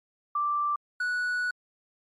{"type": "tone pair in turn", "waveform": ["sine", "triangle"], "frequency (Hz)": [1174.7, 1473], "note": ["D6", "F#6"], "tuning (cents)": [0, -8], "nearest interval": "major third", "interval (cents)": 392, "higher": "second", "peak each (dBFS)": -24, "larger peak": "neither", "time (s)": [[0.35, 0.76], [1, 1.51]], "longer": "second", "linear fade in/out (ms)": 5, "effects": ["MP3 48 kbps"]}